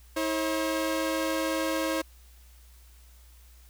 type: tone pair together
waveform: sawtooth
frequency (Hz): 320.9 / 539.2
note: E4 / C#5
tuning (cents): -46 / -48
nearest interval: major sixth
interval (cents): 898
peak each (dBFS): -25 / -26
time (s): 0.16-2.02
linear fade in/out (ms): 10
effects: added 60 Hz sine -51 dBFS peak until 3.69 s + white hiss -60 dBFS RMS until 3.69 s